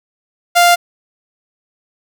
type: tone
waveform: sawtooth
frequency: 698 Hz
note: F5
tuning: 1 cent flat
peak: -3 dBFS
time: 0.55-0.76 s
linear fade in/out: 20 ms
effects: none